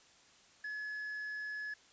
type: tone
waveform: triangle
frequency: 1703 Hz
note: G#6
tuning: 43 cents sharp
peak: -37 dBFS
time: 0.64-1.74 s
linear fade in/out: 5 ms
effects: white hiss -63 dBFS RMS until 1.92 s + resampled to 16000 Hz